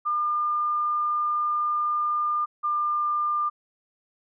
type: tone pair in turn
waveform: sine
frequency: 1204 / 1199 Hz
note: D6 / D6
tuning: +43 / +36 cents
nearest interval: unison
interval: 7 cents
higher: first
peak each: -22 dBFS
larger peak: neither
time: 0.05-2.46 / 2.63-3.5 s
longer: first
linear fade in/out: 20 ms
effects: none